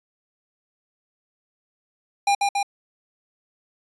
square tone with echo, 804 Hz, G5, 44 cents sharp, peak -17 dBFS, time 2.27-2.35 s, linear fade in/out 5 ms, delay 140 ms, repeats 2, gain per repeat -2 dB, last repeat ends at 2.63 s, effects resampled to 22050 Hz

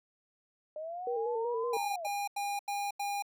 sine linear two-way sweep, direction up then down, 603 to 1046.5 to 603 Hz, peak -37 dBFS, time 0.76-2.07 s, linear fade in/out 2 ms, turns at 1.69 s
sine tone with vibrato, 466.2 Hz, A#4, in tune, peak -31 dBFS, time 1.07-1.77 s, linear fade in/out 2 ms, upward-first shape square, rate 5.3 Hz, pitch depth 49 cents each way
square tone bursts, 810 Hz, G#5, 43 cents flat, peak -33 dBFS, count 5, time 1.73-3.224 s, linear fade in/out 5 ms, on 230 ms, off 86 ms
effects none

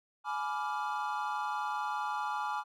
triangle chord, G# diminished seventh, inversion none, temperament equal with one note detuned, 842.7 / 987.8 / 1174.7 / 1396.9 Hz, G#5 / B5 / D6 / F6, +25 / 0 / 0 / 0 cents, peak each -34 / -37 / -36 / -39 dBFS, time 0.24-2.64 s, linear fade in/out 50 ms, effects none

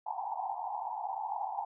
pink band-pass noise, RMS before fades -37 dBFS, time 0.06-1.65 s, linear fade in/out 5 ms, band 740 to 940 Hz, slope 96 dB/octave, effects none

